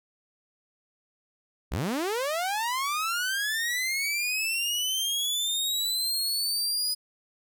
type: linear sweep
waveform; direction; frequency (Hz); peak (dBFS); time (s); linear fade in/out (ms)
sawtooth; up; 43.65 to 4978; -23; 1.71-6.95; 20
effects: none